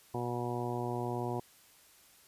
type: harmonic tone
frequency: 121.2 Hz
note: B2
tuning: 32 cents flat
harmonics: 1 / 2 / 3 / 4 / 5 / 6 / 7 / 8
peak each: -38 / -41 / -38 / -44 / -46 / -41 / -45 / -43 dBFS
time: 0.14-1.4 s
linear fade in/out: 5 ms
effects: white hiss -61 dBFS RMS until 2.27 s + resampled to 32000 Hz